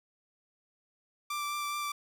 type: tone with vibrato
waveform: sawtooth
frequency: 1174.7 Hz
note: D6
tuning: in tune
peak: -29 dBFS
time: 1.3-1.92 s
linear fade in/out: 5 ms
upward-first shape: triangle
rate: 4.8 Hz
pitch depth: 14 cents each way
effects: none